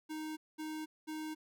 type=tone bursts; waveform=square; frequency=311.1 Hz; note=D#4; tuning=in tune; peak=-40 dBFS; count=3; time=0.09-1.35 s; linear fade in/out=20 ms; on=280 ms; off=210 ms; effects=none